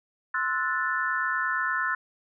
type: chord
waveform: sine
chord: F# half-diminished seventh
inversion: second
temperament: equal with one note detuned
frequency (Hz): 1046.5 / 1318.5 / 1467.2 / 1760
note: C6 / E6 / F#6 / A6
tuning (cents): 0 / 0 / -15 / 0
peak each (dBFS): -32 / -31 / -29 / -29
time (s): 0.34-1.95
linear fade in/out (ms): 5
effects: none